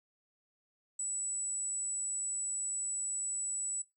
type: tone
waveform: sine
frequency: 7902 Hz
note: B8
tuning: in tune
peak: -31 dBFS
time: 0.99-3.82 s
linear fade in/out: 5 ms
effects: noise-tail reverb RT60 0.2 s tail -23 dB re dry + tanh soft clip ceiling -32 dBFS